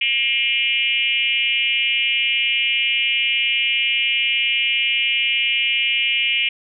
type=tone with frequency modulation; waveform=sine; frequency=2637 Hz; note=E7; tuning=in tune; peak=-16 dBFS; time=0.01-6.49 s; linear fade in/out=5 ms; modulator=248 Hz; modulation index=1.7; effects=none